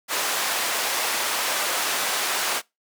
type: band-pass noise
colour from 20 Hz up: pink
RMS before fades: -25 dBFS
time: 0.08-2.62 s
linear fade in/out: 50 ms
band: 700 to 16000 Hz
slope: 12 dB/octave
effects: noise-tail reverb RT60 0.2 s tail -23 dB re dry